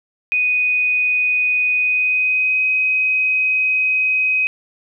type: tone with pitch glide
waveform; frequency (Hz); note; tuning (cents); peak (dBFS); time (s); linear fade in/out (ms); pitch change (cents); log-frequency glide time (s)
sine; 2489 to 2522; D#7 to D#7; 0 to +23; -14; 0.32-4.47; 0; +23; 1.75-2.63
effects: none